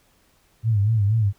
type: tone with vibrato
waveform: sine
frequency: 106.6 Hz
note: G#2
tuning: 46 cents sharp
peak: -16 dBFS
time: 0.63-1.33 s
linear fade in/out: 50 ms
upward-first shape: sine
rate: 4.2 Hz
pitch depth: 120 cents each way
effects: pink hiss -61 dBFS RMS until 1.38 s